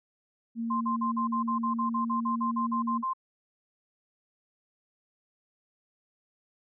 sine tone with pitch glide, 230.2 to 231.9 Hz, A#3 to A#3, -22 to -9 cents, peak -29 dBFS, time 0.55-3.04 s, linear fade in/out 50 ms, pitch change +13 cents, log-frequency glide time 1.56-2.57 s
sine tone bursts, 1046.5 Hz, C6, in tune, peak -27 dBFS, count 16, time 0.7-3.135 s, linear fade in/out 10 ms, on 110 ms, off 45 ms
effects none

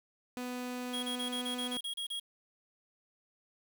sawtooth tone, 248.5 Hz, B3, 11 cents sharp, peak -33 dBFS, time 0.37-1.77 s, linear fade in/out 0 ms
square tone bursts, 3290 Hz, G#7, 17 cents flat, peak -36 dBFS, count 10, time 0.93-2.2 s, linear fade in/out 10 ms, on 100 ms, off 30 ms
effects 9-bit

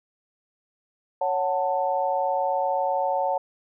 sine chord, F# minor, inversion second, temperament just, 555 / 740 / 888 Hz, C#5 / F#5 / A5, +2 / 0 / +16 cents, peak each -26 dBFS, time 1.21-3.38 s, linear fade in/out 5 ms, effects none

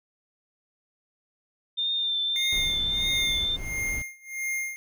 sine tone with vibrato, 3596 Hz, A7, 37 cents sharp, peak -24 dBFS, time 1.77-3.57 s, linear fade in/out 20 ms, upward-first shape triangle, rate 1.7 Hz, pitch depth 32 cents each way
square tone with tremolo, 2122 Hz, C7, 24 cents sharp, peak -27 dBFS, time 2.36-4.76 s, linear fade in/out 0 ms, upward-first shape sine, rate 1.5 Hz, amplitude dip 95%
brown noise, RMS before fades -36 dBFS, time 2.52-4.02 s, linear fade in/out 2 ms
effects none

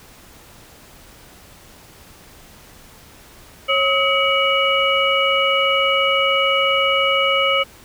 sine tone cluster, 548 / 1278 / 2263 / 2918 Hz, C#5 / D#6 / C#7 / F#7, -20 / +46 / +35 / -25 cents, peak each -20 dBFS, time 3.68-7.64 s, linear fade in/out 20 ms, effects pink hiss -45 dBFS RMS until 7.84 s

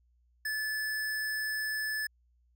square tone, 1734 Hz, A6, 26 cents flat, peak -32 dBFS, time 0.45-2.07 s, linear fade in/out 5 ms, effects added 60 Hz sine -65 dBFS peak until 2.55 s

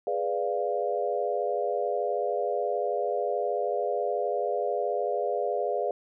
sine chord, G# diminished seventh, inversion none, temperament equal, 415.3 / 493.9 / 587.3 / 698.5 Hz, G#4 / B4 / D5 / F5, 0 / 0 / 0 / 0 cents, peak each -31 dBFS, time 0.07-5.91 s, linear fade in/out 2 ms, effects none

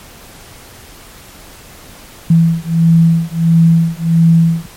sine beating tone pair, 164.81 / 166.31 Hz, E3 / E3, 0 / +16 cents, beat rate 1.5 Hz, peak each -10 dBFS, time 2.3-4.66 s, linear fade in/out 5 ms, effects pink hiss -37 dBFS RMS until 4.76 s + MP3 64 kbps

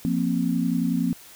sine chord, F suspended fourth, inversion none, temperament equal with one note detuned, 174.61 / 233.1 / 264.2 Hz, F3 / Bb3 / C4, 0 / 0 / +17 cents, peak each -25 dBFS, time 0.05-1.13 s, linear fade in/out 0 ms, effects white hiss -47 dBFS RMS until 1.35 s

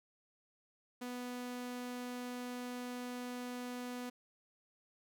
sawtooth tone, 246.9 Hz, B3, in tune, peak -37 dBFS, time 1.01-4.1 s, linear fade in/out 10 ms, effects none

